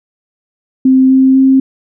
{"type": "tone with pitch steps", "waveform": "sine", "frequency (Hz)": [261.6, 263.7, 265.9], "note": ["C4", "C4", "C4"], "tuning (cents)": [0, 14, 28], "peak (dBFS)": -4, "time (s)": [0.85, 1.6], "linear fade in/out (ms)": 5, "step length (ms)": 250, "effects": []}